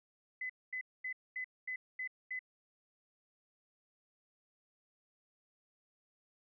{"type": "tone bursts", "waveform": "sine", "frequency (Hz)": 2018, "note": "B6", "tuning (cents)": 37, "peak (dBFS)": -37, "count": 7, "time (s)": [0.41, 2.392], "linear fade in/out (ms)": 5, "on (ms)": 86, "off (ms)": 230, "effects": []}